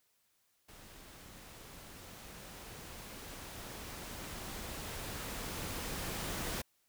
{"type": "noise with level ramp", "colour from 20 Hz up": "pink", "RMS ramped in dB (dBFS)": [-55, -38], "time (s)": [0.68, 6.62], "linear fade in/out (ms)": 10, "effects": ["white hiss -75 dBFS RMS until 6.88 s"]}